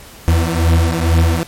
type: beating tone pair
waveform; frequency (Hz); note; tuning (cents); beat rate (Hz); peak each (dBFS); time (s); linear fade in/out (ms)
40% pulse; 81.7 / 83.9; E2 / E2; -15 / +31; 2.2; -13; 0.28-1.43; 0
effects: pink hiss -38 dBFS RMS until 1.47 s + MP3 64 kbps